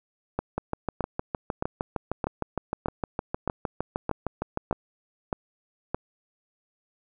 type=two click trains; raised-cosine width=1 ms; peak=-12 / -13 dBFS; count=10 / 28; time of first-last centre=0.39-5.946 / 0.58-4.727 s; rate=1.62 / 6.51 Hz; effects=none